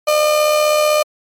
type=tone with amplitude modulation; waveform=35% pulse; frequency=604 Hz; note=D5; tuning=48 cents sharp; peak=-8 dBFS; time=0.07-1.03 s; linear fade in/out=10 ms; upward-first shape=sine; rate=75.8 Hz; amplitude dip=40%; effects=MP3 64 kbps